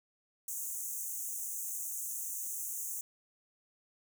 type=high-pass noise; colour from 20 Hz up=pink; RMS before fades=-39 dBFS; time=0.48-3.01 s; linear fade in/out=2 ms; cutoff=6200 Hz; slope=96 dB/octave; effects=none